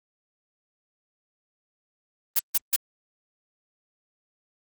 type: noise bursts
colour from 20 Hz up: blue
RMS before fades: -21 dBFS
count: 3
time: 2.36-2.762 s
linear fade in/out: 5 ms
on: 34 ms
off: 150 ms
effects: Opus 32 kbps